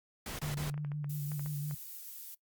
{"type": "noise bursts", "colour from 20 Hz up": "pink", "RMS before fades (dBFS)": -41, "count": 3, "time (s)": [0.26, 0.7], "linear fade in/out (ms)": 2, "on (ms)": 130, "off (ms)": 25}
{"type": "tone with vibrato", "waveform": "sine", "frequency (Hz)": 146.83, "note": "D3", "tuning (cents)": 0, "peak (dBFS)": -34, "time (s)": [0.42, 1.75], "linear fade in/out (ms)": 10, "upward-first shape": "square", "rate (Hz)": 5.8, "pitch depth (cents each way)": 28}
{"type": "clicks", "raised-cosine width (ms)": 0.5, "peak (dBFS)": -34, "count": 11, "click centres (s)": [0.443, 0.699, 0.742, 0.778, 0.848, 0.918, 1.044, 1.318, 1.395, 1.461, 1.711]}
{"type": "noise", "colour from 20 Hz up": "violet", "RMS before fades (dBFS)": -46, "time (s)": [1.09, 2.35], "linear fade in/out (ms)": 10}
{"effects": ["noise-tail reverb RT60 0.1 s tail -21 dB re dry", "Opus 48 kbps"]}